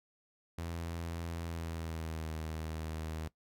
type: tone with pitch glide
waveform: sawtooth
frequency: 84 to 79.29 Hz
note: E2 to D#2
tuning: +33 to +33 cents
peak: -34 dBFS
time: 0.58-3.28 s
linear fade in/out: 5 ms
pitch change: -100 cents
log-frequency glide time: 1.4-2.31 s
effects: noise-tail reverb RT60 0.1 s tail -19 dB re dry